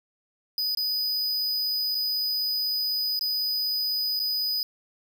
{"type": "tone with dropouts", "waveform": "square", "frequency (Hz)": 4978, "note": "D#8", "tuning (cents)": 0, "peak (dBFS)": -25, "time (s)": [0.58, 4.63], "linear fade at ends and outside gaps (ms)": 1, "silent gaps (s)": [[0.749, 0.772], [1.947, 1.951], [3.192, 3.21], [4.193, 4.199]], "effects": []}